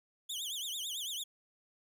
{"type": "tone with vibrato", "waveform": "sawtooth", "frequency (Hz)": 3316, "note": "G#7", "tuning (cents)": -3, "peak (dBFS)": -34, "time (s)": [0.29, 1.24], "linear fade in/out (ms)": 10, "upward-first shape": "triangle", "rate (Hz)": 9, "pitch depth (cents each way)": 240, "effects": []}